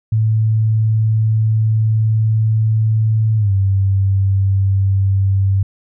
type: tone with pitch glide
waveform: sine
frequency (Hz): 109.9 to 97.35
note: A2 to G2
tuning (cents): -2 to -12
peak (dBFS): -11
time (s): 0.12-5.63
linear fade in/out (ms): 5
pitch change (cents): -210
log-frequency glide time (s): 3.37-3.52
effects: none